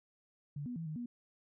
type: tone with pitch steps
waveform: sine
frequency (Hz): 144.8 / 245.1 / 164.3 / 154.8 / 240.8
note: D3 / B3 / E3 / D#3 / B3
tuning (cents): -24 / -13 / -5 / -9 / -44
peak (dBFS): -38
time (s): 0.56-1.06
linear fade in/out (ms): 5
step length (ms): 100
effects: none